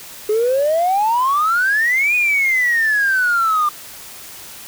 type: exponential two-way sweep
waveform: triangle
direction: up then down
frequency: 415.3 to 2489 to 1189 Hz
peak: -10 dBFS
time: 0.29-3.69 s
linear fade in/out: 5 ms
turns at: 2.15 s
effects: tanh soft clip ceiling -10 dBFS + white hiss -36 dBFS RMS until 4.67 s